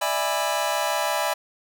sawtooth chord, E dominant seventh, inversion third, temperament just, 593.3 / 659.3 / 824.1 / 988.9 Hz, D5 / E5 / G#5 / B5, +18 / 0 / -14 / +2 cents, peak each -24 dBFS, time 0.01-1.34 s, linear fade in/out 10 ms, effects none

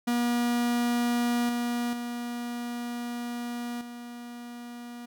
45% pulse tone with level steps, 240 Hz, B3, 49 cents flat, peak -24 / -27 / -32 / -39 dBFS, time 0.07-5.06 s, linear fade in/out 10 ms, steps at 1.49 / 1.93 / 3.81 s, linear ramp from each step 2 ms, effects none

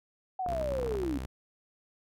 sine linear sweep, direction down, 766 to 265.6 Hz, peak -30 dBFS, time 0.39-1.18 s, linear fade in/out 5 ms
clicks, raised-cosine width 1 ms, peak -25 dBFS, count 12, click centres 0.463 / 0.526 / 0.566 / 0.615 / 0.72 / 0.753 / 0.791 / 0.83 / 0.868 / 0.918 / 0.95 / 1.035 s
sawtooth tone with vibrato, 64.2 Hz, C2, 32 cents flat, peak -32 dBFS, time 0.48-1.26 s, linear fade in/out 5 ms, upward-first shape square, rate 11 Hz, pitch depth 15 cents each way
effects none

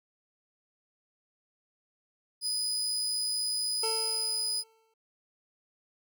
30% pulse tone, 4978 Hz, D#8, in tune, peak -26 dBFS, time 2.41-4.64 s, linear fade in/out 50 ms
25% pulse tone with exponential decay, 446.1 Hz, A4, 24 cents sharp, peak -27 dBFS, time 3.83-4.94 s, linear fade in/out 5 ms, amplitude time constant 240 ms
effects none

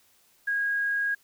sine tone with quantisation, 1639 Hz, G#6, 23 cents flat, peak -24 dBFS, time 0.47-1.15 s, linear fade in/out 10 ms, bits 9, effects white hiss -63 dBFS RMS until 1.23 s

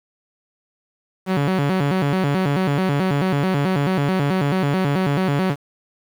sawtooth tone with vibrato, 163.5 Hz, E3, 14 cents flat, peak -13 dBFS, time 1.26-5.56 s, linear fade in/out 50 ms, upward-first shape square, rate 4.6 Hz, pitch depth 240 cents each way, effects low-pass 3000 Hz 12 dB/octave + 7-bit

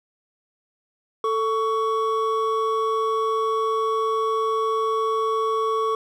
triangle tone pair together, 442.9 / 1120 Hz, A4 / C#6, +11 / +18 cents, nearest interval octave + major third, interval 1607 cents, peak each -21 dBFS, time 1.24-5.95 s, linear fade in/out 2 ms, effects none

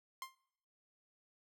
sawtooth tone with exponential decay, 1054 Hz, C6, 12 cents sharp, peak -35 dBFS, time 0.22-0.35 s, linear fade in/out 1 ms, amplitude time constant 27 ms, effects noise-tail reverb RT60 0.8 s tail -24 dB re dry

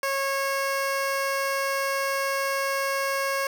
15% pulse tone, 547 Hz, C#5, 23 cents flat, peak -18 dBFS, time 0.03-3.47 s, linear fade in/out 2 ms, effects none

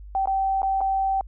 sine tone with dropouts, 774 Hz, G5, 22 cents flat, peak -20 dBFS, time 0.15-1.21 s, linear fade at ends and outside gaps 1 ms, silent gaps 0.257-0.273 / 0.619-0.63 / 0.807-0.813 s, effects added 50 Hz sine -38 dBFS peak until 1.27 s

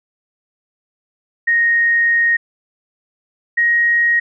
sine tone pair in turn, 1864.7 / 1882 Hz, A#6 / A#6, 0 / +16 cents, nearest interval unison, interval 16 cents, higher second, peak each -11 dBFS, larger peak neither, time 1.47-2.37 / 3.57-4.2 s, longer first, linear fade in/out 10 ms, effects none

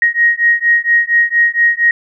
sine beating tone pair, 1877 / 1881.3 Hz, A#6 / A#6, +11 / +15 cents, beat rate 4.3 Hz, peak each -12 dBFS, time 0.02-1.91 s, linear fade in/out 2 ms, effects none

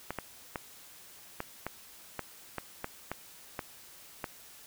clicks, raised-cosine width 0.5 ms, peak -19 dBFS, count 11, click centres 0.106 / 0.187 / 0.558 / 1.404 / 1.666 / 2.193 / 2.583 / 2.844 / 3.116 / 3.592 / 4.242 s, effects white hiss -53 dBFS RMS until 4.66 s

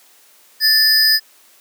square tone pair together, 1760 / 4978 Hz, A6 / D#8, 0 / 0 cents, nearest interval octave + tritone, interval 1800 cents, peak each -17 / -12 dBFS, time 0.6-1.2 s, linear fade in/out 50 ms, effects white hiss -50 dBFS RMS until 1.6 s + high-pass 300 Hz 12 dB/octave

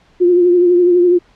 sine tone with vibrato, 353.8 Hz, F4, 23 cents sharp, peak -7 dBFS, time 0.2-1.19 s, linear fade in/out 20 ms, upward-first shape triangle, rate 12 Hz, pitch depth 46 cents each way, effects pink hiss -51 dBFS RMS until 1.35 s + low-pass 4000 Hz 12 dB/octave

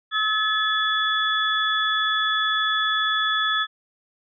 sine tone cluster, 1289 / 1721 / 3426 Hz, E6 / A6 / A7, -39 / -39 / -47 cents, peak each -24 dBFS, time 0.11-3.67 s, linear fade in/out 50 ms, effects none

